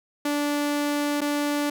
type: tone with dropouts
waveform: sawtooth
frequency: 291.4 Hz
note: D4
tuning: 13 cents flat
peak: -19 dBFS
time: 0.25-1.7 s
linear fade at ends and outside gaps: 5 ms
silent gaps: 1.208-1.215 s
effects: none